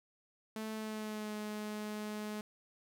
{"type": "tone with pitch glide", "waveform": "sawtooth", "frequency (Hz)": [218.4, 211.6], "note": ["A3", "G#3"], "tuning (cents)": [-13, 33], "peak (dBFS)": -35, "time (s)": [0.56, 2.41], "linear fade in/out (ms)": 2, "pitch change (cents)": -54, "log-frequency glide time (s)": [0.73, 1.35], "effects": []}